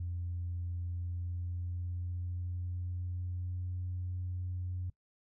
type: tone with pitch glide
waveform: sine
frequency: 87.31 to 90.34 Hz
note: F2 to F#2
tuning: 0 to -41 cents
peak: -34 dBFS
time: 0-4.9 s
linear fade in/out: 5 ms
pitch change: +59 cents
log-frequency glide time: 0.85-4.05 s
effects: noise-tail reverb RT60 0.1 s tail -21 dB re dry + tanh soft clip ceiling -30 dBFS